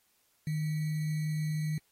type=tone with sample-and-hold; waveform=sine; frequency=154.5 Hz; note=D#3; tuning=12 cents flat; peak=-29 dBFS; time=0.47-1.78 s; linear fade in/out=2 ms; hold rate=2100 Hz; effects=white hiss -71 dBFS RMS until 1.91 s + AAC 48 kbps